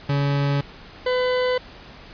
40% pulse tone pair in turn, 141.6 / 503.1 Hz, C#3 / B4, +37 / +32 cents, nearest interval octave + minor seventh, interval 2195 cents, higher second, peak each -18 dBFS, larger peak neither, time 0.09-0.61 / 1.06-1.58 s, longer neither, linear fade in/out 5 ms, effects pink hiss -43 dBFS RMS until 2.13 s + resampled to 11025 Hz

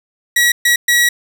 sawtooth tone bursts at uneven times, 1921 Hz, B6, 48 cents flat, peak -6 dBFS, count 3, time 0.36-0.52 / 0.65-0.76 / 0.88-1.09 s, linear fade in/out 5 ms, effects none

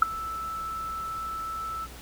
sine tone with ADSR envelope, 1318.5 Hz, E6, in tune, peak -10 dBFS, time 0.02-1.87 s, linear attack 4 ms, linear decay 10 ms, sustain -21 dB, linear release 33 ms, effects added 60 Hz sine -46 dBFS peak until 2.01 s + pink hiss -46 dBFS RMS until 2.01 s

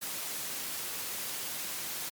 white high-pass noise, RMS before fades -37 dBFS, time 0.01-2.1 s, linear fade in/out 20 ms, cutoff 110 Hz, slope 12 dB/octave, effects MP3 96 kbps

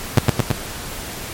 sawtooth tone with echo, 119.6 Hz, A#2, 45 cents sharp, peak -3 dBFS, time 0.17-0.19 s, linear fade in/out 5 ms, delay 110 ms, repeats 3, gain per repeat -2 dB, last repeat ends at 0.52 s, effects pink hiss -30 dBFS RMS until 1.33 s + MP3 64 kbps

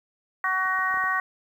harmonic tone, 375.5 Hz, F#4, 26 cents sharp, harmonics 2 / 3 / 4 / 5, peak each -33 / -26 / -29 / -26 dBFS, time 0.44-1.2 s, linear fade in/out 2 ms
clicks, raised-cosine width 1 ms, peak -37 / -34 / -37 / -28 / -31 / -29 dBFS, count 6, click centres 0.656 / 0.791 / 0.911 / 0.942 / 0.973 / 1.04 s
effects 9-bit

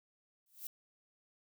violet noise with exponential growth, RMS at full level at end -40 dBFS, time 0.46-0.67 s, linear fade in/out 2 ms, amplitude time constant 45 ms, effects none

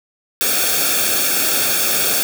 white noise with comb filter, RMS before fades -17 dBFS, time 0.41-2.23 s, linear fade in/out 0 ms, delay 1 ms, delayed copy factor -0.75, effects none

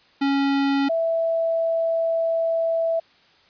square / sine tone pair in turn, 277.2 / 659.3 Hz, C#4 / E5, 0 / 0 cents, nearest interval octave + minor third, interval 1500 cents, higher second, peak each -19 dBFS, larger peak neither, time 0.21-0.89 / 0.89-3 s, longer second, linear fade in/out 10 ms, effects white hiss -56 dBFS RMS until 3.49 s + resampled to 11025 Hz

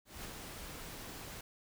pink noise with ADSR envelope, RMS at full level -44 dBFS, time 0.05-1.41 s, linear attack 200 ms, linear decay 3 ms, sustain -3 dB, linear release 4 ms, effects none

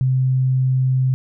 sine tone, 130 Hz, C3, 11 cents flat, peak -14 dBFS, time 0.01-1.14 s, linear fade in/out 0 ms, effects none

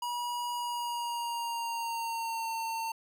square tone with pitch glide, 965 to 905.6 Hz, B5 to A5, -40 to +50 cents, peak -33 dBFS, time 0.02-2.92 s, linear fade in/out 5 ms, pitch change -110 cents, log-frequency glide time 0.54-2.53 s, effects none

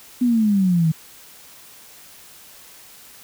sine exponential sweep, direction down, 252.2 to 155.7 Hz, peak -14 dBFS, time 0.21-0.92 s, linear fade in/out 10 ms, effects white hiss -45 dBFS RMS until 3.23 s

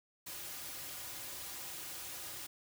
white noise with comb filter, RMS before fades -45 dBFS, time 0.26-2.47 s, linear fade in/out 10 ms, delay 4.5 ms, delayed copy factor -0.65, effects none

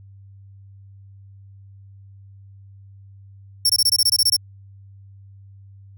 sawtooth tone bursts, 5460 Hz, F8, 40 cents flat, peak -11 dBFS, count 11, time 3.65-4.366 s, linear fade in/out 5 ms, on 46 ms, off 21 ms, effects added 98 Hz sine -42 dBFS peak until 5.97 s

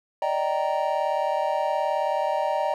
triangle chord, Eb major seventh, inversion third, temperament just, 583.4 / 622.3 / 777.8 / 933.4 Hz, D5 / Eb5 / G5 / Bb5, -12 / 0 / -14 / +2 cents, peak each -26 dBFS, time 0.22-2.74 s, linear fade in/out 2 ms, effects none

